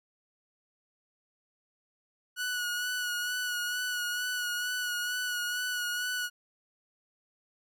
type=tone with vibrato; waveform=sawtooth; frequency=1466 Hz; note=F#6; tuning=16 cents flat; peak=-27 dBFS; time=2.36-6.3 s; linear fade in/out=50 ms; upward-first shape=sine; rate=2.2 Hz; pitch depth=28 cents each way; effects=none